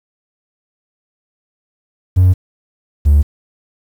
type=tone pair in turn; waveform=triangle; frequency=91.9 / 72.94 Hz; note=F#2 / D2; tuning=-11 / -11 cents; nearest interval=major third; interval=400 cents; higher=first; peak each=-3 dBFS; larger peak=neither; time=2.16-2.34 / 3.05-3.23 s; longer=neither; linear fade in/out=20 ms; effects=tanh soft clip ceiling -1 dBFS + 7-bit